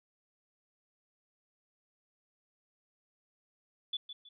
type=tone with echo; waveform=sine; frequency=3459 Hz; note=A7; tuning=30 cents flat; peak=-32 dBFS; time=3.93-3.97 s; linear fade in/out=5 ms; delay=160 ms; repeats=2; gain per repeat=-10 dB; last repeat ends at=4.29 s; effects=none